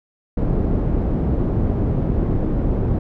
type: low-pass noise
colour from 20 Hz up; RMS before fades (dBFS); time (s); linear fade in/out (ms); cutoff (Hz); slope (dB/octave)
pink; -19; 0.37-2.99; 5; 380; 12
effects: none